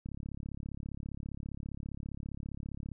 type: click train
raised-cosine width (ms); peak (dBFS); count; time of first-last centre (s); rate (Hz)
5; -29; 101; 0.06-2.917; 35
effects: none